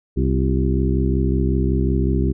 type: harmonic tone with a mistuned harmonic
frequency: 65.41 Hz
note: C2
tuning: in tune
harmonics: 1 / 2 / 3 / 4 / 5 / 6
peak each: -19 / -22 / -24 / -25 / -26 / -27 dBFS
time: 0.16-2.33 s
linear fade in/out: 20 ms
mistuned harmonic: 5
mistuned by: +63 cents
effects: none